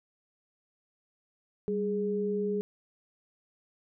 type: tone pair together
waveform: sine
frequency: 196 / 415.3 Hz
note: G3 / G#4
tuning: 0 / 0 cents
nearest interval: octave + minor second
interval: 1300 cents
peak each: -32 / -29 dBFS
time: 1.68-2.61 s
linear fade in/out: 0 ms
effects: none